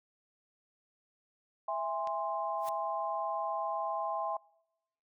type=chord; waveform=sine; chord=E augmented; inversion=none; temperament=equal with one note detuned; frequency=659.3 / 818.7 / 1046.5 Hz; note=E5 / G#5 / B#5; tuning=0 / -25 / 0 cents; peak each=-36 dBFS; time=1.68-4.37 s; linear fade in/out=5 ms
type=click; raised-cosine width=0.2 ms; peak=-30 dBFS; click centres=2.073 s
type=noise with exponential growth; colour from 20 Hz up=white; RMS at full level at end=-43 dBFS; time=2.57-2.69 s; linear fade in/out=1 ms; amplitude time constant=24 ms
effects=noise-tail reverb RT60 0.9 s tail -26 dB re dry